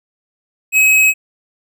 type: tone with tanh clipping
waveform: sine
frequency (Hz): 2553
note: D#7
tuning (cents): +44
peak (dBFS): -9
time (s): 0.72-1.14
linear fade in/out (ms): 50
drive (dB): 18
effects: none